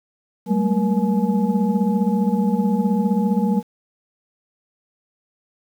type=tone cluster; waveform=sine; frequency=190.8 / 206.2 / 225.4 / 476.6 / 848 Hz; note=G3 / G#3 / A3 / A#4 / G#5; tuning=-47 / -12 / +42 / +38 / +36 cents; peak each=-20 / -20 / -22 / -27 / -29 dBFS; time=0.46-3.63 s; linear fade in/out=50 ms; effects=tanh soft clip ceiling -6 dBFS + 8-bit